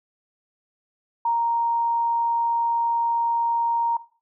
sine tone, 932.3 Hz, A#5, in tune, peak -19 dBFS, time 1.25-3.97 s, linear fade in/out 5 ms, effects noise-tail reverb RT60 0.4 s tail -17 dB re dry

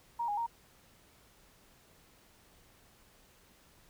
sine tone with pitch steps, 940 / 824 / 931 Hz, A#5 / G#5 / A#5, +14 / -14 / -2 cents, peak -31 dBFS, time 0.19-0.466 s, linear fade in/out 10 ms, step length 92 ms, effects pink hiss -63 dBFS RMS until 3.89 s

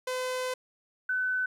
sawtooth / sine tone pair in turn, 509 / 1508.6 Hz, C5 / F#6, -48 / +33 cents, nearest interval octave + perfect fifth, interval 1881 cents, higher second, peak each -26 dBFS, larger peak neither, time 0.07-0.54 / 1.09-1.46 s, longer first, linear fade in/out 5 ms, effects low-pass 12000 Hz 12 dB/octave + 11-bit

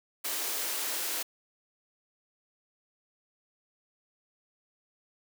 white high-pass noise, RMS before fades -33 dBFS, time 0.24-1.23 s, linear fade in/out 10 ms, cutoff 260 Hz, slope 96 dB/octave, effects none

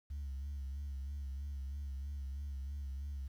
sine tone with vibrato, 69.3 Hz, C#2, in tune, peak -37 dBFS, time 0.1-3.28 s, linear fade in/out 10 ms, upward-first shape sine, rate 3.1 Hz, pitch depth 63 cents each way, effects tanh soft clip ceiling -37 dBFS + 11-bit

